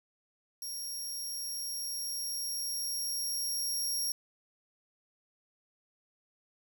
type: tone with level ramp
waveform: 20% pulse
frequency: 5588 Hz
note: F8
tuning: in tune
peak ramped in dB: -32 to -25 dBFS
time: 0.62-4.12 s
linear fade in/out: 2 ms
effects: 10-bit

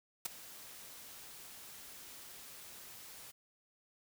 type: noise with ADSR envelope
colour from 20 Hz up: white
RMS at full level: -34 dBFS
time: 0.25-3.32 s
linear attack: 8 ms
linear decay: 10 ms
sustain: -18 dB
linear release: 19 ms
effects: none

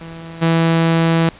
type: tone with level steps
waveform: sawtooth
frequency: 164.81 Hz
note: E3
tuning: in tune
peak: -27 / -8 dBFS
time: 0.01-1.29 s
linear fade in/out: 2 ms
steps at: 0.41 s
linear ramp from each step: 20 ms
effects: pink hiss -42 dBFS RMS until 1.39 s + resampled to 8000 Hz

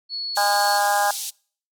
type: tone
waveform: sine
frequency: 4388 Hz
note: C#8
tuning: 18 cents flat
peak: -26 dBFS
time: 0.09-0.81 s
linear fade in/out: 50 ms
type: band-pass noise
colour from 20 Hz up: pink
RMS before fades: -30 dBFS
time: 0.35-1.31 s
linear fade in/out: 20 ms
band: 3900 to 14000 Hz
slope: 24 dB/octave
type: harmonic tone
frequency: 203.8 Hz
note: G#3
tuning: 32 cents flat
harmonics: 3 / 4 / 5 / 6 / 7 / 8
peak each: -28 / -19 / -28 / -31 / -30 / -26 dBFS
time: 0.37-1.11 s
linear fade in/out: 2 ms
effects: noise-tail reverb RT60 0.5 s tail -26 dB re dry

